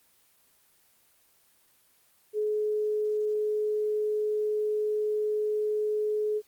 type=tone; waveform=sine; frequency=424.6 Hz; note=G#4; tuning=38 cents sharp; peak=-25 dBFS; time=2.33-6.42 s; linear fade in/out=50 ms; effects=white hiss -64 dBFS RMS until 6.47 s + Opus 24 kbps